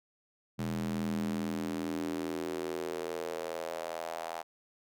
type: tone with high-pass filter sweep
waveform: square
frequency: 41.2 Hz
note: E1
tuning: in tune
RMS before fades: -36 dBFS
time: 0.58-4.43 s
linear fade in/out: 20 ms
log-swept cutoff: 160 to 740 Hz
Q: 3.6
effects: none